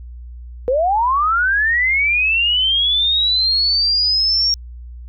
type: linear sweep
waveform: sine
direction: up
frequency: 479.8 to 5588 Hz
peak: -13 dBFS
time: 0.68-4.54 s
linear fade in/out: 0 ms
effects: added 60 Hz sine -31 dBFS peak until 5.08 s